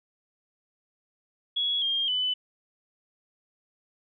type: tone with pitch steps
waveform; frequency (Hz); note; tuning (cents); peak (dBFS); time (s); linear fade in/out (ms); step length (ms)
sine; 3352 / 3213 / 3001; G#7 / G7 / F#7; +15 / +42 / +24; -24; 1.56-2.34; 10; 260
effects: none